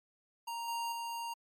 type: tone with level steps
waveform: square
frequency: 932.3 Hz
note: A#5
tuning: in tune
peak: -38 / -35 / -38 dBFS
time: 0.47-1.34 s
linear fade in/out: 10 ms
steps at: 0.68 / 0.92 s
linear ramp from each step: 2 ms
effects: MP3 64 kbps